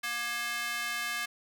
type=tone with high-pass filter; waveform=square; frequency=237.3 Hz; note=A#3; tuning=31 cents sharp; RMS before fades=-34 dBFS; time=0.03-1.26 s; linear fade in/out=10 ms; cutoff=1700 Hz; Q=1.7; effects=none